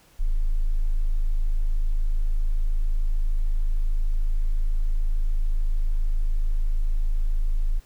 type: tone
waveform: sine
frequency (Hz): 26.74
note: A0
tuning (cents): -49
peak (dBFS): -17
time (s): 0.19-7.8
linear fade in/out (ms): 20
effects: tanh soft clip ceiling -15 dBFS + pink hiss -57 dBFS RMS until 7.85 s